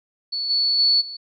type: tone with level steps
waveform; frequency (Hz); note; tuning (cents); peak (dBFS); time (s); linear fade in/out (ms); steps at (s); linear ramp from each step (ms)
sine; 4435; C#8; 0; -23 / -17 / -14 / -31; 0.32-1.17; 10; 0.49 / 0.78 / 1; 20
effects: none